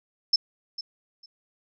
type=tone with echo; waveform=sine; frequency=5280 Hz; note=E8; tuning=2 cents sharp; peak=-16 dBFS; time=0.33-0.36 s; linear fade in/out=5 ms; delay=450 ms; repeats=2; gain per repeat=-15 dB; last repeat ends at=1.26 s; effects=none